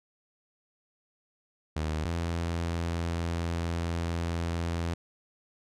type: tone pair in turn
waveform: sawtooth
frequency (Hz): 77.78 / 84.42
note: D#2 / E2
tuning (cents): 0 / +42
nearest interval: minor second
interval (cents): 142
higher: second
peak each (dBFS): -25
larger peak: neither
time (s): 1.76-2.05 / 2.05-4.94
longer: second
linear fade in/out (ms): 5
effects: low-pass 8000 Hz 12 dB/octave